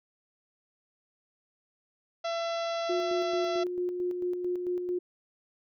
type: harmonic tone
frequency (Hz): 672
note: E5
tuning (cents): +33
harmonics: 1 / 2 / 3 / 4 / 5 / 6 / 7 / 8 / 9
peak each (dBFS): -30 / -38 / -45 / -46 / -44 / -46 / -49 / -50 / -52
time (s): 2.24-3.64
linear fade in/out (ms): 10
type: tone with tremolo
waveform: sine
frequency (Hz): 357.8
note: F4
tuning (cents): +42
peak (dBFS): -27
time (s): 2.89-4.99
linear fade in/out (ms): 10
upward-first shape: square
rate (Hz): 4.5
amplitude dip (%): 40
effects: none